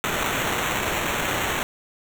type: noise with sample-and-hold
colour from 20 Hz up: violet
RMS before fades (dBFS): -25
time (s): 0.04-1.63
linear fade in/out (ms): 0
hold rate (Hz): 4900
effects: none